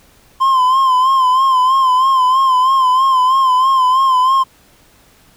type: tone with vibrato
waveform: triangle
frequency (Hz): 1040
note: C6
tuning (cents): -11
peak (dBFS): -7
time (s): 0.4-4.44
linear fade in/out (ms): 20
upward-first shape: sine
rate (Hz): 3.1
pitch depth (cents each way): 60
effects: pink hiss -49 dBFS RMS until 5.36 s